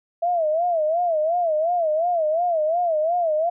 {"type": "tone with vibrato", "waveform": "sine", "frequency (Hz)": 659.3, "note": "E5", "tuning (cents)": 0, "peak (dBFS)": -18, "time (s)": [0.22, 3.5], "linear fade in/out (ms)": 10, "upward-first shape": "sine", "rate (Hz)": 2.8, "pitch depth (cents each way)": 140, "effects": []}